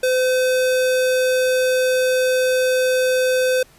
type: tone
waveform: square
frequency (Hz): 511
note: C5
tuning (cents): -41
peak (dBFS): -16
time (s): 0.03-3.63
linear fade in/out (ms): 5
effects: pink hiss -51 dBFS RMS until 3.78 s + resampled to 32000 Hz